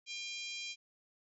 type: harmonic tone with a mistuned harmonic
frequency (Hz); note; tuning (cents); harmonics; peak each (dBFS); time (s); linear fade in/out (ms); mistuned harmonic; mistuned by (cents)
801; G5; +37; 3 / 4 / 5 / 6 / 7 / 8 / 9; -44 / -46 / -48 / -50 / -51 / -52 / -53; 0.06-0.76; 50; 7; -23
effects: none